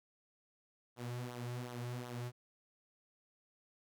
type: tone with flanger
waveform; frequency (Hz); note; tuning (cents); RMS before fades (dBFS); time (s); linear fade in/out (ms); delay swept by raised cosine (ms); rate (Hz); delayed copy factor
sawtooth; 122.2; B2; -18; -43; 0.96-2.32; 50; 0.4 to 4.3; 2.7; -0.65
effects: none